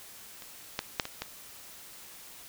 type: clicks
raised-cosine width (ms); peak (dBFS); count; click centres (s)
0.2; -28 / -12 / -8 / -19 / -16; 5; 0.422 / 0.791 / 0.998 / 1.054 / 1.22
effects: white hiss -49 dBFS RMS until 2.48 s